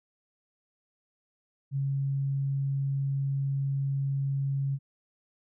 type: tone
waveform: sine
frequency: 137.7 Hz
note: C#3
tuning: 11 cents flat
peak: -26 dBFS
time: 1.71-4.79 s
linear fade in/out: 50 ms
effects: none